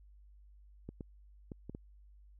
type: clicks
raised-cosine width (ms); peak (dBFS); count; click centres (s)
3; -30; 5; 0.89 / 1.008 / 1.518 / 1.696 / 1.749
effects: added 50 Hz sine -56 dBFS peak until 2.39 s